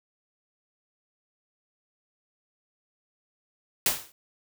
white noise with exponential decay, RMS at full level -20 dBFS, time 3.86-4.12 s, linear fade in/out 2 ms, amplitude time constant 56 ms, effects none

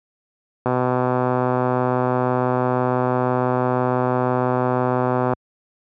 click train, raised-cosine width 1 ms, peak -6 dBFS, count 590, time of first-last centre 0.66-5.335 s, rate 126 Hz, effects high-pass 80 Hz 12 dB/octave

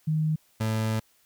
sine / 30% pulse tone pair in turn, 155.8 / 110.17 Hz, D#3 / A2, +3 / +3 cents, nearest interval tritone, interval 600 cents, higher first, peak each -22 dBFS, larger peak neither, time 0.07-0.36 / 0.6-1 s, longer second, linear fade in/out 10 ms, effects white hiss -64 dBFS RMS until 1.25 s

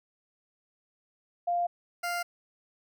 sine / 20% pulse tone pair in turn, 698.5 / 698.5 Hz, F5 / F5, 0 / 0 cents, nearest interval unison, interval 0 cents, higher neither, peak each -25 dBFS, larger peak neither, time 1.47-1.67 / 2.03-2.23 s, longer neither, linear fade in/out 10 ms, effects none

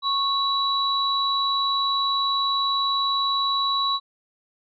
sine tone pair together, 1100 / 3920 Hz, C#6 / B7, -14 / -14 cents, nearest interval octave + minor seventh, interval 2200 cents, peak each -23 dBFS, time 0.02-4 s, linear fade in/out 50 ms, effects none

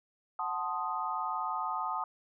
sine chord, F# diminished seventh, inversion none, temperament equal, 740 / 880 / 1046.5 / 1244.5 Hz, F#5 / A5 / C6 / Eb6, 0 / 0 / 0 / 0 cents, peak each -39 / -36 / -39 / -35 dBFS, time 0.39-2.04 s, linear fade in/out 2 ms, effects none

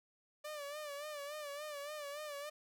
sawtooth tone with vibrato, 587.3 Hz, D5, in tune, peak -39 dBFS, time 0.44-2.5 s, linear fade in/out 10 ms, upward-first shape sine, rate 3.5 Hz, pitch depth 71 cents each way, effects none

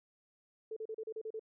sine tone bursts, 440 Hz, A4, in tune, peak -38 dBFS, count 8, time 0.71-1.395 s, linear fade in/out 5 ms, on 55 ms, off 35 ms, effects none

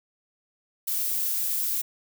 violet noise, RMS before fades -27 dBFS, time 0.87-1.82 s, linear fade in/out 10 ms, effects none

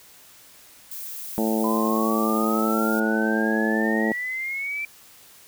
violet noise, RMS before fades -35 dBFS, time 0.91-3 s, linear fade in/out 5 ms
harmonic tone, 110 Hz, A2, in tune, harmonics 2 / 3 / 4 / 5 / 6 / 7 / 8, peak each -23 / -27 / -29 / -31 / -33 / -34 / -35 dBFS, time 1.38-4.12 s, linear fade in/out 0 ms
sine exponential sweep, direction up, 1000 to 2349 Hz, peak -26 dBFS, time 1.64-4.85 s, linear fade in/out 2 ms
effects white hiss -50 dBFS RMS until 5.47 s

